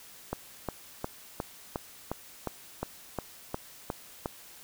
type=click train; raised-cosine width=1 ms; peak=-17 dBFS; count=12; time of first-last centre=0.33-4.259 s; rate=2.8 Hz; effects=white hiss -51 dBFS RMS until 4.63 s